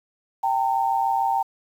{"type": "tone pair together", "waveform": "sine", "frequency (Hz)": [784, 910.6], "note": ["G5", "A#5"], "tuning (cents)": [0, -41], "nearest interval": "minor third", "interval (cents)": 259, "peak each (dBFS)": -22, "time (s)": [0.43, 1.43], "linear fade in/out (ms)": 10, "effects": ["8-bit"]}